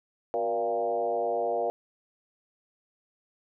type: tone with frequency modulation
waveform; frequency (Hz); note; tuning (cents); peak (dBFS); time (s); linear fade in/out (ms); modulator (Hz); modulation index
sine; 583; D5; -13; -25; 0.34-1.7; 0; 109; 1.6
effects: none